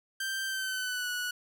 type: tone with pitch glide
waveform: sawtooth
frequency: 1568 to 1471.5 Hz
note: G6 to F#6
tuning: 0 to -10 cents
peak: -28 dBFS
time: 0.2-1.31 s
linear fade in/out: 5 ms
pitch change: -110 cents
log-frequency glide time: 0.45-1.09 s
effects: none